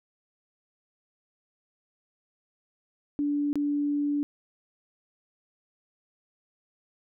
sine tone with dropouts, 290 Hz, D4, 22 cents flat, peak -24 dBFS, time 3.19-4.23 s, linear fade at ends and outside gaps 0 ms, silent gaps 3.53-3.556 s, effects none

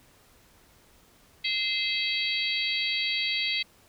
harmonic tone with a mistuned harmonic, 648 Hz, E5, 30 cents flat, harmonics 3 / 4 / 5 / 6 / 7, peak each -32 / -32 / -32 / -32 / -32 dBFS, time 1.44-3.63 s, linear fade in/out 10 ms, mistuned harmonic 3, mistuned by +110 cents, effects pink hiss -59 dBFS RMS until 3.88 s

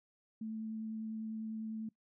sine tone with vibrato, 220 Hz, A3, in tune, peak -38 dBFS, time 0.41-1.89 s, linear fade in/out 5 ms, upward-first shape sine, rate 10 Hz, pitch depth 9 cents each way, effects noise-tail reverb RT60 0.1 s tail -21 dB re dry

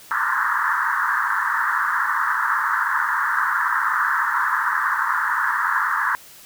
white band-pass noise, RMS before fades -21 dBFS, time 0.11-6.15 s, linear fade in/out 0 ms, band 920 to 1800 Hz, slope 96 dB/octave, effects white hiss -45 dBFS RMS until 6.45 s

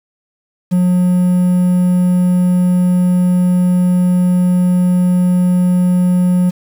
triangle tone with quantisation, 180 Hz, F#3, 47 cents flat, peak -7 dBFS, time 0.71-6.51 s, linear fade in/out 20 ms, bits 6, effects none

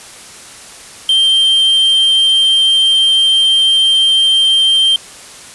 triangle tone, 3153 Hz, G7, 9 cents sharp, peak -6 dBFS, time 1.09-4.96 s, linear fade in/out 2 ms, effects white hiss -34 dBFS RMS until 5.54 s + resampled to 24000 Hz

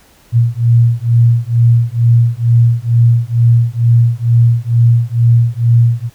sine beating tone pair, 116.54 / 118.74 Hz, A#2 / A#2, 0 / +32 cents, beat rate 2.2 Hz, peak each -10 dBFS, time 0.32-6.1 s, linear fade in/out 50 ms, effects pink hiss -47 dBFS RMS until 6.14 s

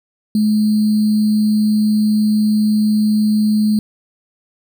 sine tone with sample-and-hold, 213 Hz, G#3, 44 cents sharp, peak -11 dBFS, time 0.35-3.79 s, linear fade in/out 2 ms, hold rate 4410 Hz, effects none

